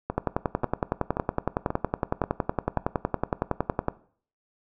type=two click trains; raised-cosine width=1 ms; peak=-9 / -13 dBFS; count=41 / 6; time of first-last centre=0.18-3.884 / 0.1-2.774 s; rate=10.8 / 1.87 Hz; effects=noise-tail reverb RT60 0.5 s tail -18 dB re dry